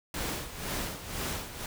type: noise with tremolo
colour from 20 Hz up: pink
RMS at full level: -33 dBFS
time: 0.14-1.66 s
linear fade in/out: 2 ms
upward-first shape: sine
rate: 2 Hz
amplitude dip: 70%
effects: none